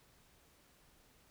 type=silence; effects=pink hiss -67 dBFS RMS until 1.3 s